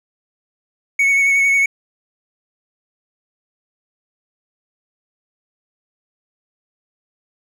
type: tone with vibrato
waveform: triangle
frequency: 2217 Hz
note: C#7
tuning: in tune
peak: -10 dBFS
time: 0.99-1.66 s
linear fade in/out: 5 ms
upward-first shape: triangle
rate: 11 Hz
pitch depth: 23 cents each way
effects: none